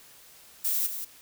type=noise with echo; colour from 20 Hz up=violet; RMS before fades=-27 dBFS; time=0.64-0.87 s; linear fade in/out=10 ms; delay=180 ms; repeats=1; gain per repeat=-8 dB; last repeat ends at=1.05 s; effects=white hiss -53 dBFS RMS until 1.21 s